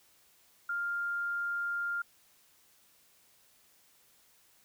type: tone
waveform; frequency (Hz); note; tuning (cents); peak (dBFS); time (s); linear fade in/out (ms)
sine; 1400; F6; +4; -31; 0.69-2.02; 5
effects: white hiss -65 dBFS RMS until 4.64 s